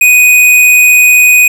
square tone, 2489 Hz, D#7, in tune, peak -3 dBFS, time 0.01-1.48 s, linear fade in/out 5 ms, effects none

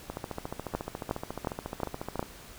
two click trains, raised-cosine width 1 ms, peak -14 / -20 dBFS, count 5 / 31, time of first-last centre 0.75-2.194 / 0.1-2.228 s, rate 2.77 / 14.1 Hz, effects pink hiss -49 dBFS RMS until 2.58 s

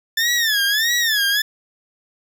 20% pulse tone with vibrato, 1760 Hz, A6, in tune, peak -11 dBFS, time 0.17-1.42 s, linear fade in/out 5 ms, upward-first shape sine, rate 1.6 Hz, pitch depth 160 cents each way, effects none

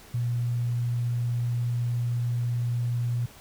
sine tone, 120.2 Hz, B2, 46 cents flat, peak -24 dBFS, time 0.14-3.26 s, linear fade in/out 5 ms, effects pink hiss -50 dBFS RMS until 3.4 s

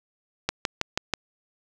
click train, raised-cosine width 0.2 ms, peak -6 dBFS, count 5, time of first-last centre 0.49-1.137 s, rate 6.18 Hz, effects none

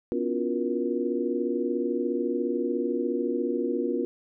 sine tone cluster, 249.1 / 283.1 / 340.1 / 360.2 / 475.1 Hz, B3 / C#4 / F4 / F#4 / A#4, +15 / +37 / -46 / -46 / +33 cents, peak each -31 / -32 / -32 / -30 / -31 dBFS, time 0.12-4.05 s, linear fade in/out 0 ms, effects none

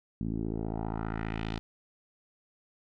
10% pulse tone with low-pass filter sweep, 54.9 Hz, A1, 3 cents flat, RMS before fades -34 dBFS, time 0.21-1.59 s, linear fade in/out 0 ms, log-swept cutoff 220 to 4200 Hz, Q 1.9, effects none

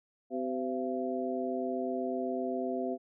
harmonic tone with a mistuned harmonic, 127.9 Hz, C3, 39 cents flat, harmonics 2 / 3 / 4 / 5, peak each -35 / -36 / -39 / -36 dBFS, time 0.3-2.98 s, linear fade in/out 50 ms, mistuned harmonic 5, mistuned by +96 cents, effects none

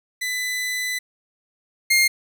sawtooth tone pair in turn, 2000 / 2123 Hz, B6 / C7, +21 / +25 cents, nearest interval minor second, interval 104 cents, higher second, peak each -20 / -11 dBFS, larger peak second, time 0.21-0.99 / 1.9-2.08 s, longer first, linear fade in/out 10 ms, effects none

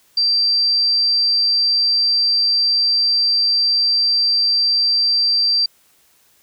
sine tone, 4699 Hz, D8, in tune, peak -13 dBFS, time 0.17-5.66 s, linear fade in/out 5 ms, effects white hiss -56 dBFS RMS until 6.42 s

